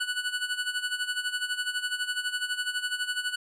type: tone with tremolo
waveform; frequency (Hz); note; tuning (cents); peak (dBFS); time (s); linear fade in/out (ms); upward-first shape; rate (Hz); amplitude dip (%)
25% pulse; 1480; F#6; 0; -22; 0-3.36; 10; sine; 12; 75
effects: low-pass 11000 Hz 12 dB/octave